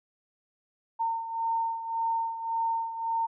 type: beating tone pair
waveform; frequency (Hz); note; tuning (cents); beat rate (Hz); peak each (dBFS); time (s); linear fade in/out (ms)
sine; 911 / 912.8; A#5 / A#5; -40 / -37; 1.8; -28 / -34; 0.99-3.27; 20
effects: none